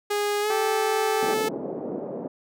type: tone with pitch glide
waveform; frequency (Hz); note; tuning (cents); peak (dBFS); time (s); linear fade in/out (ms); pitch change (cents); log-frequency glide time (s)
sawtooth; 412.5 to 435.5; G#4 to A4; -12 to -18; -19; 0.1-1.49; 10; +94; 0.41-0.53
type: harmonic tone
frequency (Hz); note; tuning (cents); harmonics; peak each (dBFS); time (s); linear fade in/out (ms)
392; G4; 0; 1 / 2 / 3 / 4 / 5 / 6; -31 / -28 / -35 / -39 / -45 / -47; 0.5-1.34; 2
type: band-pass noise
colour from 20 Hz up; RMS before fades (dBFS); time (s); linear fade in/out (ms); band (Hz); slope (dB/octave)
white; -32; 1.22-2.28; 5; 180 to 550; 24
effects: none